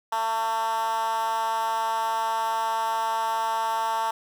10% pulse tone with high-pass filter, 224.4 Hz, A3, 34 cents sharp, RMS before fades -26 dBFS, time 0.12-4.11 s, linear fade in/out 5 ms, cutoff 880 Hz, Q 4.5, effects none

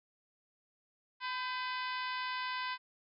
harmonic tone with a mistuned harmonic, 504 Hz, B4, 35 cents sharp, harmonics 2 / 3 / 4 / 5 / 6 / 7 / 8 / 9 / 10, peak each -38 / -42 / -44 / -46 / -48 / -49 / -50 / -51 / -52 dBFS, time 1.2-2.78 s, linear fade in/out 50 ms, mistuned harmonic 3, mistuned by +50 cents, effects none

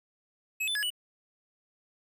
square tone with pitch steps, 2570 / 3510 / 1685 / 2952 Hz, E7 / A7 / G#6 / F#7, -45 / -5 / +25 / -5 cents, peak -29 dBFS, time 0.6-0.904 s, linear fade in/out 10 ms, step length 76 ms, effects none

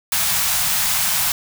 white band-stop noise, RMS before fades -19 dBFS, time 0.12-1.32 s, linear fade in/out 2 ms, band 200 to 650 Hz, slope 48 dB/octave, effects none

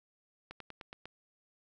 slowing click train, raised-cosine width 0.3 ms, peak -29 dBFS, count 6, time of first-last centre 0.51-1.056 s, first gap 93 ms, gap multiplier 1.08, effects none

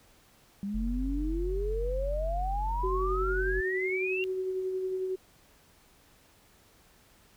sine exponential sweep, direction up, 195.1 to 2794 Hz, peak -31 dBFS, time 0.63-4.24 s, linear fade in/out 0 ms
triangle tone, 46.39 Hz, F#1, 5 cents sharp, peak -28 dBFS, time 0.74-3.61 s, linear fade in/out 10 ms
sine tone with tremolo, 374.6 Hz, F#4, 21 cents sharp, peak -28 dBFS, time 2.83-5.16 s, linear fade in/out 10 ms, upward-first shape sine, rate 11 Hz, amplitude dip 30%
effects pink hiss -61 dBFS RMS until 7.36 s

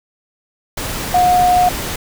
sine tone in noise, 721 Hz, F#5, 45 cents flat, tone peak -9 dBFS, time 1.14-1.69 s, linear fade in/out 5 ms, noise pink, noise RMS -23 dBFS, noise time 0.77-1.96 s, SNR +11 dB, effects none

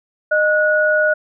sine tone pair together, 614 / 1460.3 Hz, D#5 / F#6, -23 / -23 cents, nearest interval octave + minor third, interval 1500 cents, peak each -15 dBFS, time 0.31-1.14 s, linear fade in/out 10 ms, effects none

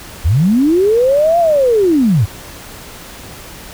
sine linear two-way sweep, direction up then down, 64 to 698.5 to 84.6 Hz, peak -8 dBFS, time 0.24-2.26 s, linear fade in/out 20 ms, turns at 1.39 s, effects pink hiss -33 dBFS RMS until 3.73 s

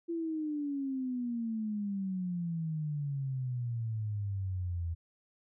sine exponential sweep, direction down, 340.8 to 82.41 Hz, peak -32 dBFS, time 0.08-4.95 s, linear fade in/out 20 ms, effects none

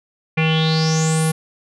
square tone with low-pass filter sweep, 159.2 Hz, D#3, 40 cents sharp, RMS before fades -17 dBFS, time 0.37-1.32 s, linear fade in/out 10 ms, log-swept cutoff 2400 to 11000 Hz, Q 7.7, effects none

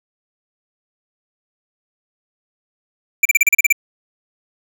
square tone bursts, 2349 Hz, D7, in tune, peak -9 dBFS, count 9, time 3.23-3.726 s, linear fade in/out 5 ms, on 24 ms, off 35 ms, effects none

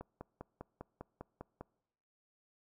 click train, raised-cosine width 1 ms, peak -30 dBFS, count 9, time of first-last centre 0.01-1.61 s, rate 5 Hz, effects noise-tail reverb RT60 0.9 s tail -24 dB re dry

